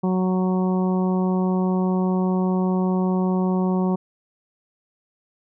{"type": "harmonic tone", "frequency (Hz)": 185, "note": "F#3", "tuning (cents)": 0, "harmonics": [1, 2, 3, 4, 5, 6], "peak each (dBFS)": [-19, -26, -33, -33, -33, -37], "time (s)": [0.03, 3.96], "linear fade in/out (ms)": 10, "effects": []}